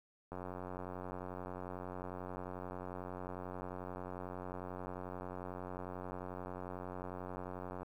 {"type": "click train", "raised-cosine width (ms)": 1, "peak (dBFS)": -30, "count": 686, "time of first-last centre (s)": [0.32, 7.831], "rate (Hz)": 91.2, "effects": ["11-bit"]}